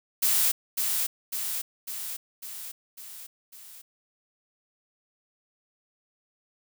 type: noise with echo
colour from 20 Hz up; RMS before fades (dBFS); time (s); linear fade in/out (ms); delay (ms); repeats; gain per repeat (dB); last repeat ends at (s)
blue; -23; 0.22-0.52; 10; 550; 6; -4; 3.82
effects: none